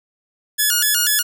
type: tone with vibrato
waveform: 5% pulse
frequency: 1568 Hz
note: G6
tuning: in tune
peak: -4 dBFS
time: 0.58-1.23 s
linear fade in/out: 20 ms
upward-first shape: square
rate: 4.1 Hz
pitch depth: 150 cents each way
effects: none